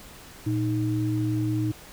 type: tone pair together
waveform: sine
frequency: 115.96 / 311.1 Hz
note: A#2 / D#4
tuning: -9 / 0 cents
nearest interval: octave + perfect fourth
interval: 1709 cents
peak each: -25 / -26 dBFS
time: 0.46-1.72 s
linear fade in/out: 10 ms
effects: pink hiss -46 dBFS RMS until 1.92 s